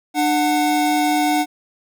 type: tone pair together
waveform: square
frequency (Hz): 299.2 / 735.9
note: D4 / F#5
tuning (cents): +32 / -10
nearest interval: octave + major third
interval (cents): 1558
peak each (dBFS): -19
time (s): 0.14-1.46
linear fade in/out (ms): 50
effects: none